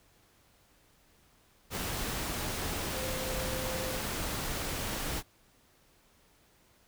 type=tone in noise; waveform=sine; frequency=519 Hz; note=C5; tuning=14 cents flat; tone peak=-38 dBFS; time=2.92-4 s; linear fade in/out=50 ms; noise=pink; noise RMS=-35 dBFS; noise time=1.7-5.23 s; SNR=-6 dB; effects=pink hiss -65 dBFS RMS until 6.87 s